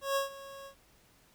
25% pulse tone with ADSR envelope, 550 Hz, C#5, 14 cents flat, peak -23 dBFS, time 0.01-0.75 s, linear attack 150 ms, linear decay 130 ms, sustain -18 dB, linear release 89 ms, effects pink hiss -64 dBFS RMS until 1.34 s

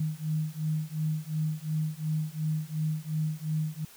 sine beating tone pair, 154.1 / 156.9 Hz, D#3 / D#3, -16 / +15 cents, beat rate 2.8 Hz, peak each -31 dBFS, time 0-3.85 s, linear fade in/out 5 ms, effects white hiss -53 dBFS RMS until 3.96 s

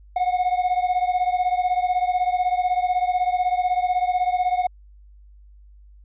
triangle beating tone pair, 722 / 738 Hz, F#5 / F#5, -43 / -5 cents, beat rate 16 Hz, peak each -19 / -21 dBFS, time 0.16-4.67 s, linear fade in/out 5 ms, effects added 50 Hz sine -45 dBFS peak until 6.04 s + resampled to 8000 Hz

